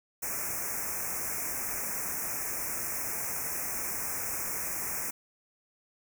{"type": "band-stop noise", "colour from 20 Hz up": "white", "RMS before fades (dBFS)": -34, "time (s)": [0.22, 5.11], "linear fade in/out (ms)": 10, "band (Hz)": [2500, 5400], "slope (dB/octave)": 96, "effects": []}